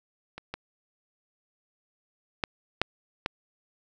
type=clicks; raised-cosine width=0.3 ms; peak=-23 / -18 / -10 / -6 / -11 dBFS; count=5; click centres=0.38 / 0.54 / 2.438 / 2.816 / 3.261 s; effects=none